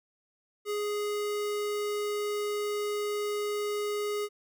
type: tone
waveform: square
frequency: 415.3 Hz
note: G#4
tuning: in tune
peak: -30 dBFS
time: 0.65-4.29 s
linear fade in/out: 50 ms
effects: none